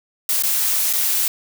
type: noise with dropouts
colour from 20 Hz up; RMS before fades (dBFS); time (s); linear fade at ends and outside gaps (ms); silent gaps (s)
blue; -19; 0.29-1.28; 1; 0.424-0.435 / 0.928-0.935
effects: none